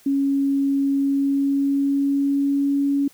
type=tone with pitch glide; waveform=sine; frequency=276.7 to 280.6 Hz; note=C#4 to C#4; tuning=-3 to +21 cents; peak=-17 dBFS; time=0.06-3.08 s; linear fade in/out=5 ms; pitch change=+24 cents; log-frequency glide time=0.96-2.78 s; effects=white hiss -53 dBFS RMS until 3.13 s